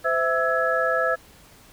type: tone cluster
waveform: sine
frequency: 514 / 658 / 1316 / 1679 Hz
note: C5 / E5 / E6 / G#6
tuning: -31 / -3 / -3 / +18 cents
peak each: -25 dBFS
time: 0.04-1.16 s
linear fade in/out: 20 ms
effects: pink hiss -51 dBFS RMS until 1.72 s